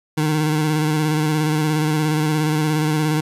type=tone with vibrato; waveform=25% pulse; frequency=153.7 Hz; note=D#3; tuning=21 cents flat; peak=-13 dBFS; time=0.17-3.21 s; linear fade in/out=10 ms; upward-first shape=square; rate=17 Hz; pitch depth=29 cents each way; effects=resampled to 32000 Hz